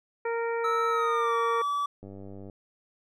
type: harmonic tone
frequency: 463.3 Hz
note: A#4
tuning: 11 cents flat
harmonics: 1 / 2 / 3 / 4 / 5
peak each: -28 / -34 / -38 / -40 / -42 dBFS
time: 0.25-1.62 s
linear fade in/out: 5 ms
type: tone with pitch glide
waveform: triangle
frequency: 1306 to 1150.1 Hz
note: E6 to D6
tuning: -17 to -37 cents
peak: -24 dBFS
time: 0.64-1.86 s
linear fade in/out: 5 ms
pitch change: -220 cents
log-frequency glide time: 0.89-1.36 s
type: click train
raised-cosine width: 2 ms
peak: -31 dBFS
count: 47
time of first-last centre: 2.03-2.498 s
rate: 98.3 Hz
effects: none